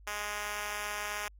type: tone with high-pass filter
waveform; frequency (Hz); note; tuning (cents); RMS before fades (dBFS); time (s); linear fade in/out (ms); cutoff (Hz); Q
5% pulse; 207.7; G#3; 0; -37; 0.07-1.28; 2; 630; 0.63
effects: added 50 Hz sine -52 dBFS peak until 1.39 s + AAC 64 kbps